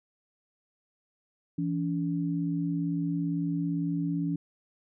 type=tone pair together; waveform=sine; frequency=167.1 / 284.9 Hz; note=E3 / C#4; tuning=+24 / +48 cents; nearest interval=major sixth; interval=924 cents; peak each=-29 / -30 dBFS; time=1.58-4.36 s; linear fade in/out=5 ms; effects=none